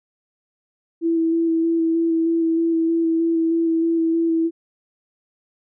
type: tone with vibrato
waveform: sine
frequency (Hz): 329.6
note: E4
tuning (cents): 0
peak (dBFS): -16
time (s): 1.01-4.51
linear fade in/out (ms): 50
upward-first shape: square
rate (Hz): 3.2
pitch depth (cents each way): 13
effects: none